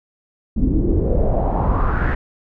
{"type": "noise with low-pass filter sweep", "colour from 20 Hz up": "brown", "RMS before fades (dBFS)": -17, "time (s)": [0.56, 2.15], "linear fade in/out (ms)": 10, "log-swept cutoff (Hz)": [240, 1800], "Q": 4.4, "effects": []}